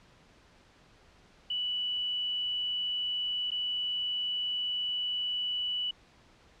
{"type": "tone with dropouts", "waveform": "sine", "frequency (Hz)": 2960, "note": "F#7", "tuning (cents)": 0, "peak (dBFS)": -29, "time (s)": [1.5, 5.91], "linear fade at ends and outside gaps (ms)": 5, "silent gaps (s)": [3.506, 3.516], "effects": ["pink hiss -60 dBFS RMS until 6.6 s", "low-pass 5000 Hz 12 dB/octave"]}